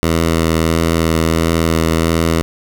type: tone with vibrato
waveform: 10% pulse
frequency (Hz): 81.9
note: E2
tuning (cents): -11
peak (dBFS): -4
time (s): 0.03-2.42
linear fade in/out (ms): 0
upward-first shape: sine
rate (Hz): 1.5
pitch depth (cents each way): 15
effects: none